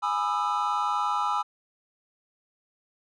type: chord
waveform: triangle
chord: E major seventh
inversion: first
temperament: equal with one note detuned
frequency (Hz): 830.6 / 987.8 / 1218.2 / 1318.5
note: G#5 / B5 / D#6 / E6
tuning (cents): 0 / 0 / -37 / 0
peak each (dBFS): -28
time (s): 0.02-1.43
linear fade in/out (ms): 20
effects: resampled to 22050 Hz